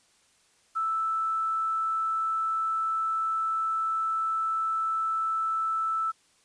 sine tone with quantisation, 1318.5 Hz, E6, in tune, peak -25 dBFS, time 0.75-6.12 s, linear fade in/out 20 ms, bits 9, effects white hiss -64 dBFS RMS until 6.44 s + resampled to 22050 Hz

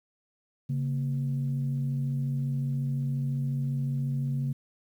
sine tone pair together, 138.4 / 232.8 Hz, C#3 / A#3, -2 / -2 cents, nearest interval major sixth, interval 900 cents, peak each -26 / -35 dBFS, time 0.69-4.53 s, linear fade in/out 10 ms, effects tanh soft clip ceiling -20 dBFS + 10-bit

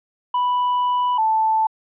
triangle / sine tone pair in turn, 987.8 / 880 Hz, B5 / A5, 0 / 0 cents, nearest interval major second, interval 200 cents, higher first, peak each -15 dBFS, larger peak neither, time 0.34-1.18 / 1.18-1.67 s, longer first, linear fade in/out 5 ms, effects resampled to 8000 Hz

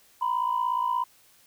sine tone pair together, 957.1 / 1014 Hz, A#5 / B5, +45 / +45 cents, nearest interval minor second, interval 100 cents, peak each -26 / -25 dBFS, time 0.21-1.04 s, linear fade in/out 10 ms, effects tanh soft clip ceiling -18 dBFS + white hiss -59 dBFS RMS until 1.46 s

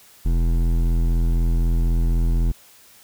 triangle tone with hard clipping, 41.99 Hz, E1, 33 cents sharp, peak -18 dBFS, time 0.25-2.52 s, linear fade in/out 10 ms, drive 17 dB, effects white hiss -50 dBFS RMS until 3.03 s

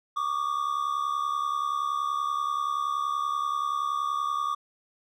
triangle tone pair together, 1133 / 1203.5 Hz, C#6 / D6, +37 / +42 cents, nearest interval minor second, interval 105 cents, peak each -27 dBFS, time 0.16-4.55 s, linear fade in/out 10 ms, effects none

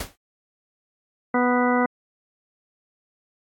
pink noise with exponential decay, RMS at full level -26 dBFS, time 0-0.16 s, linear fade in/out 5 ms, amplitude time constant 34 ms
harmonic tone, 246.9 Hz, B3, in tune, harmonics 1 / 2 / 3 / 4 / 5 / 6 / 8, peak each -21 / -24 / -26 / -27 / -28 / -29 / -30 dBFS, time 1.34-1.86 s, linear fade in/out 5 ms
effects AAC 64 kbps

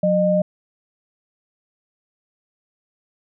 sine tone pair together, 181.9 / 610.4 Hz, F#3 / D#5, -29 / -33 cents, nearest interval octave + major sixth, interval 2096 cents, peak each -19 / -16 dBFS, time 0.03-0.42 s, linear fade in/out 5 ms, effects none

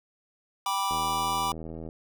square chord, G major, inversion none, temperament just, 784 / 980 / 1176 Hz, G5 / B5 / D6, 0 / -14 / +2 cents, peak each -33 / -30 / -31 dBFS, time 0.66-1.52 s, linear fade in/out 2 ms
click train, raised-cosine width 2 ms, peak -26 dBFS, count 80, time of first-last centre 0.91-1.889 s, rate 80.7 Hz
effects none

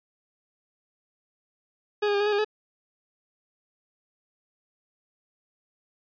40% pulse tone with pitch steps, 416.8 / 409.7 / 403 / 413.3 / 421.1 / 406.8 / 426.8 Hz, G#4 / G#4 / G4 / G#4 / G#4 / G#4 / G#4, +6 / -24 / +48 / -8 / +24 / -36 / +47 cents, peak -21 dBFS, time 2.02-2.447 s, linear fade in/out 10 ms, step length 61 ms, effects resampled to 11025 Hz

